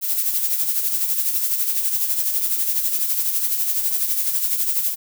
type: noise with tremolo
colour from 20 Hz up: violet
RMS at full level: -19 dBFS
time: 0.01-4.96 s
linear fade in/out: 50 ms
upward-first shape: sine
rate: 12 Hz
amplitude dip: 50%
effects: none